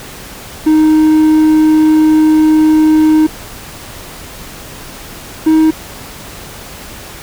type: tone pair in turn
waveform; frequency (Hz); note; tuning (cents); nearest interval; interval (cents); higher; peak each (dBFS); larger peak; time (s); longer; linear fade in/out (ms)
triangle; 311.1 / 315.8; D#4 / D#4; 0 / +26; unison; 26; second; -3; neither; 0.66-3.27 / 5.46-5.71; first; 10
effects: pink hiss -30 dBFS RMS until 7.22 s